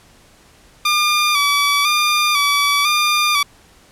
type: tone with vibrato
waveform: 15% pulse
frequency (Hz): 1174.7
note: D6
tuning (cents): 0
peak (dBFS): -7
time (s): 0.85-3.43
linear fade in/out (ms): 5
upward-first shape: square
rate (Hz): 1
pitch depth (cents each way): 42
effects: pink hiss -49 dBFS RMS until 3.91 s + low-pass 11000 Hz 12 dB/octave